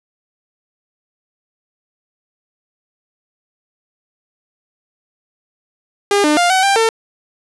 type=tone with pitch steps; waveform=sawtooth; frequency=404.6 / 300.7 / 701 / 755 / 791 / 450.8 Hz; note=G#4 / D4 / F5 / F#5 / G5 / A4; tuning=-45 / +41 / +6 / +35 / +15 / +42 cents; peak=-7 dBFS; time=6.11-6.89 s; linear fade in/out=2 ms; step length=130 ms; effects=resampled to 24000 Hz + 8-bit